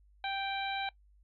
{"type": "harmonic tone", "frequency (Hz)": 784, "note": "G5", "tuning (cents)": 0, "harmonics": [1, 2, 3, 4, 5], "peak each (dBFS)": [-35, -41, -41, -45, -42], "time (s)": [0.24, 0.89], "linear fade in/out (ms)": 2, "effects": ["noise-tail reverb RT60 0.1 s tail -21 dB re dry", "added 50 Hz sine -60 dBFS peak until 1.23 s"]}